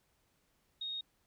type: tone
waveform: sine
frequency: 3729 Hz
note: A#7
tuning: in tune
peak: -37 dBFS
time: 0.81-1.01 s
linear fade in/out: 5 ms
effects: pink hiss -75 dBFS RMS until 1.26 s